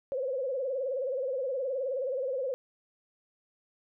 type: tone with vibrato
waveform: sine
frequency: 526 Hz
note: C5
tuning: 9 cents sharp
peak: -29 dBFS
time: 0.12-2.54 s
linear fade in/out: 0 ms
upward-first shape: sine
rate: 19 Hz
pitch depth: 110 cents each way
effects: none